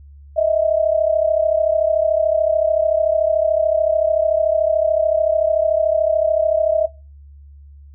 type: tone pair together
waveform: sine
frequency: 622.3 / 655.9 Hz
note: D#5 / E5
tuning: 0 / -9 cents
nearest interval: minor second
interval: 91 cents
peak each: -16 dBFS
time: 0.36-6.87 s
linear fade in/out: 20 ms
effects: noise-tail reverb RT60 0.3 s tail -21 dB re dry + added 71 Hz sine -39 dBFS peak until 7.94 s